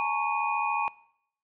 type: tone cluster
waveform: sine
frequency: 845 / 919 / 1105 / 2472 Hz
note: G#5 / A#5 / C#6 / D#7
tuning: +30 / -25 / -6 / -12 cents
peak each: -31 dBFS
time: 0-0.88 s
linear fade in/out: 0 ms
effects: noise-tail reverb RT60 0.7 s tail -21 dB re dry